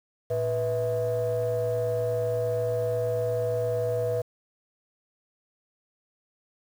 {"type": "tone cluster", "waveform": "sine", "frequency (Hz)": [112.9, 490.1, 650], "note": ["A2", "B4", "E5"], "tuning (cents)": [45, -13, -24], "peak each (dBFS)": [-30, -25, -29], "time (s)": [0.3, 4.22], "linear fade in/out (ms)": 10, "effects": ["tanh soft clip ceiling -19 dBFS", "8-bit"]}